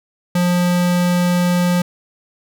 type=tone; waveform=square; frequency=177.1 Hz; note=F3; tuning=24 cents sharp; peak=-14 dBFS; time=0.35-1.82 s; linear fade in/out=5 ms; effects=none